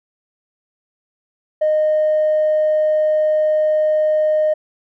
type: tone with tanh clipping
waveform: triangle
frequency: 616 Hz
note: D#5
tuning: 17 cents flat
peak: -13 dBFS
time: 1.61-4.54 s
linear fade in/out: 10 ms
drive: 5 dB
effects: none

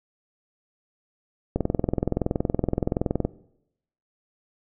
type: click train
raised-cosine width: 2 ms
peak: -9 dBFS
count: 37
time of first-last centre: 1.56-3.25 s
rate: 21.3 Hz
effects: noise-tail reverb RT60 0.8 s tail -20 dB re dry

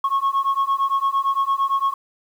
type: beating tone pair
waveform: sine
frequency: 1091 / 1099.8 Hz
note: C#6 / C#6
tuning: -28 / -14 cents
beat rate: 8.8 Hz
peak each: -19 dBFS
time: 0.04-1.94 s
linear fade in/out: 5 ms
effects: tanh soft clip ceiling -14 dBFS + 8-bit

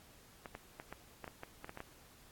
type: clicks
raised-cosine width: 0.5 ms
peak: -30 dBFS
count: 11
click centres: 0.458 / 0.551 / 0.799 / 0.926 / 1.243 / 1.278 / 1.434 / 1.645 / 1.694 / 1.774 / 1.804 s
effects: pink hiss -61 dBFS RMS until 2.31 s + AAC 64 kbps

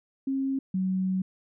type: tone pair in turn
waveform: sine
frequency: 269.3 / 187.62 Hz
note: C#4 / F#3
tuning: -50 / +24 cents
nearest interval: tritone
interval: 626 cents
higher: first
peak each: -25 / -24 dBFS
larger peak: second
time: 0.27-0.59 / 0.74-1.22 s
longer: second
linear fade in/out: 5 ms
effects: none

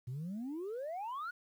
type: exponential sweep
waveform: sine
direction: up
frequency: 117.8 to 1480 Hz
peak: -36 dBFS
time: 0.07-1.31 s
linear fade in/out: 10 ms
effects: tanh soft clip ceiling -36 dBFS + 11-bit

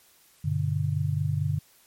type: chord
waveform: sine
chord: G major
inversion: none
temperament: just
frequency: 98 / 122.5 / 147 Hz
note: G2 / B2 / D3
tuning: 0 / -14 / +2 cents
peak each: -28 / -32 / -26 dBFS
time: 0.44-1.59 s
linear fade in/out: 10 ms
effects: white hiss -59 dBFS RMS until 1.86 s + MP3 64 kbps

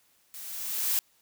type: noise with level ramp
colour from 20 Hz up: blue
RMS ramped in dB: -43 to -25 dBFS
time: 0.34-0.99 s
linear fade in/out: 0 ms
effects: white hiss -66 dBFS RMS until 1.21 s

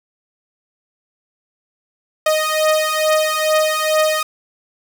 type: beating tone pair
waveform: sawtooth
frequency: 620 / 622.3 Hz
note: D#5 / D#5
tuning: -6 / 0 cents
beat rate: 2.3 Hz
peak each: -14 / -13 dBFS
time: 2.26-4.23 s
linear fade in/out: 5 ms
effects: none

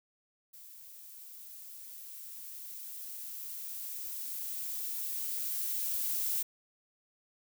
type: noise with level ramp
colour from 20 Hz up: violet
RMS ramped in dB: -52 to -32 dBFS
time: 0.53-6.43 s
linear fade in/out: 10 ms
effects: none

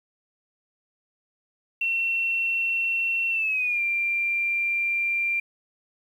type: tone with pitch glide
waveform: sine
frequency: 2713 to 2375 Hz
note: E7 to D7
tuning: +49 to +19 cents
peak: -22 dBFS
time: 1.81-5.4 s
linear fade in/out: 5 ms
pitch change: -230 cents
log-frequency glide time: 3.31-3.81 s
effects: 9-bit

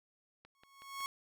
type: click train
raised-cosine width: 0.3 ms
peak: -40 dBFS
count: 4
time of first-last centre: 0.45-1.006 s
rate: 5.4 Hz
type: tone with exponential growth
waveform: sawtooth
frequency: 1100 Hz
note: C#6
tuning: 14 cents flat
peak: -31 dBFS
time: 0.55-1.06 s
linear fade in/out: 0 ms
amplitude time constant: 110 ms
effects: none

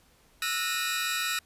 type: tone cluster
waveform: sawtooth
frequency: 1322 / 1459 / 1847 / 2461 / 3920 Hz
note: E6 / F#6 / A#6 / D#7 / B7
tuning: +5 / -25 / -16 / -20 / -14 cents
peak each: -31 dBFS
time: 0.42-1.39 s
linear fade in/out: 2 ms
effects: pink hiss -62 dBFS RMS until 1.45 s + resampled to 32000 Hz

